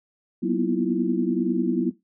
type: tone cluster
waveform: sine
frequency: 187.6 / 239.3 / 249.5 / 319.4 / 341.4 Hz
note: F#3 / A#3 / B3 / D#4 / F4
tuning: +24 / +46 / +18 / +45 / -39 cents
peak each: -27 dBFS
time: 0.42-1.91 s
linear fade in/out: 20 ms
effects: noise-tail reverb RT60 0.2 s tail -17 dB re dry